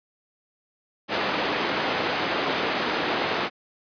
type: band-pass noise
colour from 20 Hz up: pink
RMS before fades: -26 dBFS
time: 1.08-3.5 s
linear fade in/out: 50 ms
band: 310 to 3500 Hz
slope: 12 dB/octave
effects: resampled to 11025 Hz